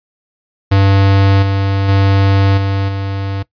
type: tone with level steps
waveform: square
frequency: 98 Hz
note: G2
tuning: in tune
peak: -8 / -13 / -9 / -14 / -18 dBFS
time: 0.71-3.43 s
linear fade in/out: 10 ms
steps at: 1.42 / 1.88 / 2.57 / 2.88 s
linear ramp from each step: 10 ms
effects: noise-tail reverb RT60 0.1 s tail -19 dB re dry + resampled to 11025 Hz